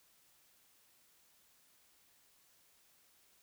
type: silence
effects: white hiss -69 dBFS RMS until 3.42 s